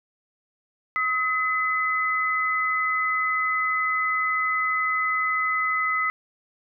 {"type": "tone pair together", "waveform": "sine", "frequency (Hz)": [1273, 2021], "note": ["D#6", "B6"], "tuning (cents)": [39, 39], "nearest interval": "minor sixth", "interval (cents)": 800, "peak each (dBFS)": -24, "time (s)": [0.96, 6.1], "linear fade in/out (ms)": 0, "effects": []}